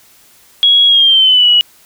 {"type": "tone with pitch glide", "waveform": "sine", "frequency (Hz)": [3322, 2926], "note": ["G#7", "F#7"], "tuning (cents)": [0, -20], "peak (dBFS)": -5, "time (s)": [0.63, 1.61], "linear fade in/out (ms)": 0, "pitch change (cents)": -220, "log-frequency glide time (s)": [0.87, 1.48], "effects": ["white hiss -46 dBFS RMS until 1.85 s"]}